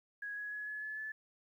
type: tone with pitch steps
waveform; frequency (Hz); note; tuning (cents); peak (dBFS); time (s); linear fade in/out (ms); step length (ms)
sine; 1661.2 / 1675.7 / 1690.2 / 1704.9 / 1719.8 / 1734.7; G#6 / G#6 / G#6 / G#6 / A6 / A6; 0 / +15 / +30 / +45 / -40 / -25; -39; 0.22-1.12; 5; 150
effects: 12-bit